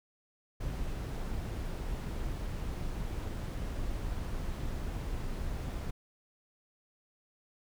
brown noise, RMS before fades -36 dBFS, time 0.6-5.91 s, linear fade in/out 10 ms, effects none

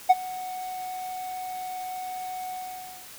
triangle tone with ADSR envelope, 740 Hz, F#5, in tune, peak -8 dBFS, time 0.09-3.09 s, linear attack 15 ms, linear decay 32 ms, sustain -22 dB, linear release 570 ms, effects white hiss -45 dBFS RMS until 3.18 s

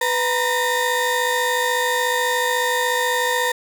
35% pulse tone cluster, 497.2 / 938 / 1822 Hz, B4 / A#5 / A#6, +12 / +11 / -40 cents, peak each -21 dBFS, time 0.01-3.52 s, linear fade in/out 5 ms, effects none

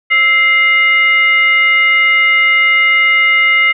sine tone with frequency modulation, 2093 Hz, C7, in tune, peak -7 dBFS, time 0.1-3.73 s, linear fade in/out 20 ms, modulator 775 Hz, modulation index 0.57, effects none

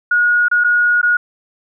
sine tone with dropouts, 1446 Hz, F#6, 40 cents flat, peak -10 dBFS, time 0.11-1.17 s, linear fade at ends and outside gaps 5 ms, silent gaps 0.484-0.513 / 0.639-0.644 / 1.015-1.029 s, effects none

